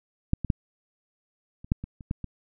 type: clicks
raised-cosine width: 5 ms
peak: -9 / -17 / -9 / -30 / -9 / -22 / -30 / -15 / -21 dBFS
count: 9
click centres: 0.334 / 0.447 / 0.502 / 1.645 / 1.719 / 1.84 / 2.008 / 2.111 / 2.243 s
effects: none